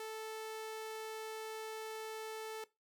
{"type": "tone", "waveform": "sawtooth", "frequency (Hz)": 439, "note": "A4", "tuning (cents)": -4, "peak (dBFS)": -38, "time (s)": [0, 2.64], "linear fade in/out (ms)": 2, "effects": ["noise-tail reverb RT60 0.2 s tail -18 dB re dry"]}